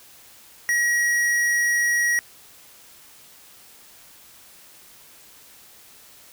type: tone with tanh clipping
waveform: sine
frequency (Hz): 1906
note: A#6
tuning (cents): +38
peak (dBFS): -20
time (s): 0.69-2.19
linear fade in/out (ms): 0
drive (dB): 17
effects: white hiss -49 dBFS RMS until 6.32 s